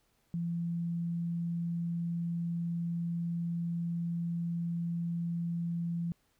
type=tone; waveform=sine; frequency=169.9 Hz; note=F3; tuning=47 cents flat; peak=-31 dBFS; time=0.34-6.12 s; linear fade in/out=0 ms; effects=pink hiss -73 dBFS RMS until 6.39 s